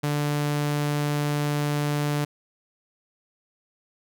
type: tone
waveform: sawtooth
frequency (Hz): 146.83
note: D3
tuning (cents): 0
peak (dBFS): -19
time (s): 0.03-2.25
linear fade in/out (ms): 10
effects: none